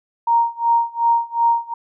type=tone with tremolo; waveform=sine; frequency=932.3 Hz; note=A#5; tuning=in tune; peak=-11 dBFS; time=0.27-1.74 s; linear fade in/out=5 ms; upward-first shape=sine; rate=2.7 Hz; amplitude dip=95%; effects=none